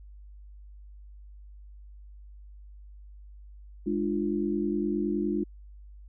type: chord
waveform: sine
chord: D diminished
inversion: second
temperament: equal with one note detuned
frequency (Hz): 207.7 / 299.5 / 349.2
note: Ab3 / D4 / F4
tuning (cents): 0 / +34 / 0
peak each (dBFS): -30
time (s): 3.86-5.44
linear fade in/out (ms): 10
effects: added 50 Hz sine -45 dBFS peak until 6.08 s